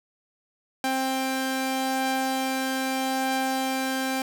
sawtooth tone pair together, 263.6 / 790 Hz, C4 / G5, +13 / +13 cents, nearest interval octave + perfect fifth, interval 1900 cents, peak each -23 / -24 dBFS, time 0.84-4.22 s, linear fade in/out 2 ms, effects none

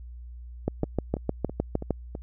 two click trains, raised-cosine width 2 ms, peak -11 / -21 dBFS, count 9 / 5, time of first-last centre 0.68-1.907 / 0.84-2.151 s, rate 6.52 / 3.05 Hz, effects added 60 Hz sine -39 dBFS peak until 2.22 s

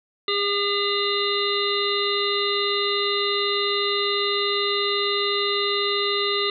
harmonic tone, 404.3 Hz, G#4, 46 cents flat, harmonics 1 / 3 / 5 / 7 / 9 / 10, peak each -25 / -28 / -30 / -30 / -27 / -28 dBFS, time 0.28-6.5 s, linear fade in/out 2 ms, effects none

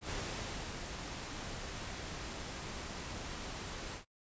pink noise with ADSR envelope, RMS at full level -39 dBFS, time 0.01-4.05 s, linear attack 84 ms, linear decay 640 ms, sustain -4 dB, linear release 110 ms, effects noise-tail reverb RT60 0.1 s tail -22 dB re dry + resampled to 16000 Hz

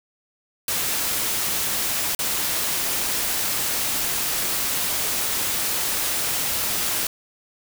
white noise with dropouts, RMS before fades -24 dBFS, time 0.68-7.07 s, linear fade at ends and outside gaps 2 ms, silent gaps 2.15-2.19 s, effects none

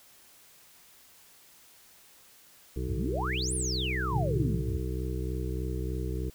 harmonic tone, 63.3 Hz, B1, 43 cents sharp, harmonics 1 / 2 / 3 / 5 / 6 / 7, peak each -32 / -36 / -42 / -40 / -40 / -42 dBFS, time 2.76-6.3 s, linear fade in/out 5 ms
sine exponential two-way sweep, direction up then down, 70.5 to 10300 to 70.5 Hz, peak -31 dBFS, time 2.88-4.79 s, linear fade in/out 5 ms, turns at 3.54 s
sine chord, A diminished, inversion none, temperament equal with one note detuned, 110 / 130.81 / 154.94 Hz, A2 / C3 / Eb3, 0 / 0 / -7 cents, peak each -32 dBFS, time 4.12-4.58 s, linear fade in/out 10 ms
effects white hiss -57 dBFS RMS until 6.34 s

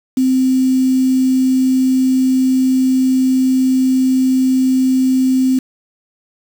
sine tone with quantisation, 259.8 Hz, C4, 12 cents flat, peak -10 dBFS, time 0.17-5.59 s, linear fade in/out 5 ms, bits 5, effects none

